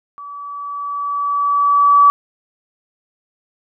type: tone with level ramp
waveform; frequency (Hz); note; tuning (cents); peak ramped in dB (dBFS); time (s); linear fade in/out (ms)
sine; 1147; D6; -41; -30 to -5; 0.18-2.1; 0
effects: none